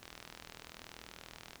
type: click train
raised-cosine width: 0.2 ms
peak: -29 dBFS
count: 63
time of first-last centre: 0.03-1.557 s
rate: 40.6 Hz
effects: pink hiss -59 dBFS RMS until 1.6 s